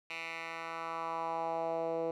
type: tone with band-pass filter sweep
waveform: 10% pulse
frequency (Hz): 164.81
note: E3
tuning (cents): 0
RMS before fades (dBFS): -37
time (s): 0.1-2.11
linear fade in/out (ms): 2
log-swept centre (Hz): 2500 to 480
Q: 2.6
effects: none